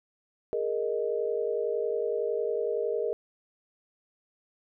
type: chord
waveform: sine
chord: Ab suspended second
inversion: none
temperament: equal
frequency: 415.3 / 466.2 / 622.3 Hz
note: Ab4 / Bb4 / Eb5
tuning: 0 / 0 / 0 cents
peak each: -31 / -29 / -34 dBFS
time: 0.53-3.13 s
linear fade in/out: 0 ms
effects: none